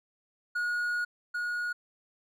triangle tone pair in turn, 1446 / 1446 Hz, F#6 / F#6, -40 / -40 cents, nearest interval unison, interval 0 cents, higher neither, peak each -26 / -28 dBFS, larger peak first, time 0.55-1.05 / 1.34-1.73 s, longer first, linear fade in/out 10 ms, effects none

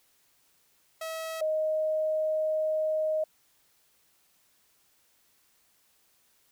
sawtooth / sine tone pair in turn, 645 / 624.1 Hz, E5 / D#5, -38 / +5 cents, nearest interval minor second, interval 57 cents, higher first, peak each -30 / -25 dBFS, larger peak second, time 1.01-1.41 / 1.41-3.24 s, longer second, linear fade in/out 5 ms, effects white hiss -67 dBFS RMS until 6.51 s

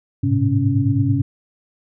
sine tone cluster, 102.8 / 111.9 / 132.4 / 278.7 Hz, G#2 / A2 / C3 / C#4, -17 / +30 / +21 / +9 cents, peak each -20 dBFS, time 0.23-1.22 s, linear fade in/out 10 ms, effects none

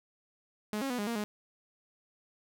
sawtooth tone with pitch steps, 211.4 / 272 / 246.7 / 205.5 / 233.6 / 209 Hz, G#3 / C#4 / B3 / G#3 / A#3 / G#3, +31 / -33 / -2 / -18 / +4 / +11 cents, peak -28 dBFS, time 0.73-1.24 s, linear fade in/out 0 ms, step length 85 ms, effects none

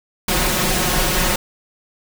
pink noise with comb filter, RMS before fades -18 dBFS, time 0.28-1.36 s, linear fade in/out 5 ms, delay 5.5 ms, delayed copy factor +0.85, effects none

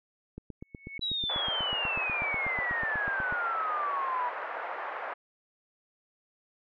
click train, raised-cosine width 3 ms, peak -27 dBFS, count 25, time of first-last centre 0.38-3.325 s, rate 8.15 Hz
sine tone with exponential growth, 2209 Hz, C#7, 7 cents flat, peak -35 dBFS, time 0.61-0.98 s, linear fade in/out 2 ms, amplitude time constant 80 ms
sine exponential sweep, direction down, 3951 to 961 Hz, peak -29 dBFS, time 1.01-4.3 s, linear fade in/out 20 ms
pink band-pass noise, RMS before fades -37 dBFS, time 1.29-5.14 s, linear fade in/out 10 ms, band 590 to 1800 Hz, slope 24 dB/octave
effects none

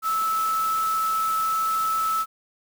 sine tone in noise, 1308 Hz, E6, 14 cents flat, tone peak -21 dBFS, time 0.02-2.26 s, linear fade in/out 50 ms, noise white, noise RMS -36 dBFS, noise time 0.02-2.26 s, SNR +12 dB, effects none

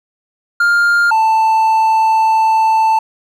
triangle tone pair in turn, 1404 / 884.5 Hz, F6 / A5, +9 / +9 cents, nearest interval minor sixth, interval 800 cents, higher first, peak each -7 dBFS, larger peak neither, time 0.6-1.11 / 1.11-2.99 s, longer second, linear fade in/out 5 ms, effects none

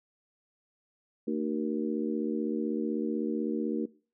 harmonic tone with a mistuned harmonic, 75.9 Hz, D#2, 42 cents flat, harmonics 3 / 4 / 5 / 6, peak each -31 / -33 / -35 / -37 dBFS, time 1.27-3.86 s, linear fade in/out 10 ms, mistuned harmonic 6, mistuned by +58 cents, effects noise-tail reverb RT60 0.4 s tail -22 dB re dry

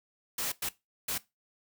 white noise bursts at uneven times, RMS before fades -33 dBFS, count 3, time 0.38-0.52 / 0.62-0.69 / 1.08-1.18 s, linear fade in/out 5 ms, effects noise-tail reverb RT60 0.2 s tail -18 dB re dry

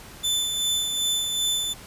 sawtooth tone with tremolo, 3518 Hz, A7, 1 cent flat, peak -18 dBFS, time 0.23-1.74 s, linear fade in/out 20 ms, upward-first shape sine, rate 2.6 Hz, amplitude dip 40%, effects pink hiss -44 dBFS RMS until 1.86 s + resampled to 32000 Hz

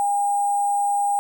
sine tone with sample-and-hold, 810 Hz, G#5, 43 cents flat, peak -18 dBFS, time 0-1.19 s, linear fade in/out 0 ms, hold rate 8820 Hz, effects none

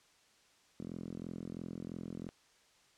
5% pulse tone with band-pass filter, 42.99 Hz, F1, 27 cents flat, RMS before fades -44 dBFS, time 0.8-2.29 s, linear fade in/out 0 ms, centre 210 Hz, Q 1.9, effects white hiss -67 dBFS RMS until 2.97 s + low-pass 7000 Hz 12 dB/octave

